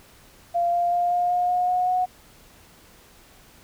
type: tone with pitch steps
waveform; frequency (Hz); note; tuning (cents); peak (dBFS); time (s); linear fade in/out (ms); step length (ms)
sine; 692 / 697.6 / 703.3 / 709 / 714.7 / 720.6 / 726.4 / 732.3; F5 / F5 / F5 / F5 / F5 / F#5 / F#5 / F#5; -16 / -2 / +12 / +26 / +40 / -46 / -32 / -18; -19; 0.54-2.06; 20; 190
effects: pink hiss -52 dBFS RMS until 3.63 s